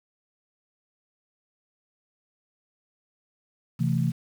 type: chord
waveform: sine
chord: A minor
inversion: first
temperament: equal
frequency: 130.81 / 164.81 / 220 Hz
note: C3 / E3 / A3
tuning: 0 / 0 / 0 cents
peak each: -25 / -25 / -29 dBFS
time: 3.79-4.12 s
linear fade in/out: 20 ms
effects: 8-bit